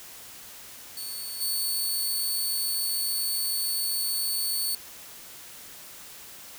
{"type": "tone with level steps", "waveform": "10% pulse", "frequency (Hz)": 4453, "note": "C#8", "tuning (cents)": 7, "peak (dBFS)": [-27, -19], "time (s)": [0.97, 4.75], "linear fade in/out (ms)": 2, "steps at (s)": 1.4, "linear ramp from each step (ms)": 20, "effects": ["white hiss -45 dBFS RMS until 6.58 s"]}